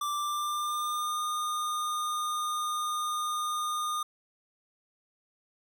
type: tone with pitch glide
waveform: square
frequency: 1174.7 to 1220.3 Hz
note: D6 to D#6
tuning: 0 to -34 cents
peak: -30 dBFS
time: 0.01-4.03 s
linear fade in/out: 5 ms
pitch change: +66 cents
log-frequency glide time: 0.12-1.21 s
effects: none